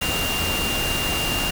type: tone in noise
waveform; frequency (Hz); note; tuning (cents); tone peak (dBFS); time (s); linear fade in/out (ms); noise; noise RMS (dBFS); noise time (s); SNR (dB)
sine; 2794; F7; 0; -25; 0.01-1.51; 10; pink; -25; 0.01-1.51; -3
effects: none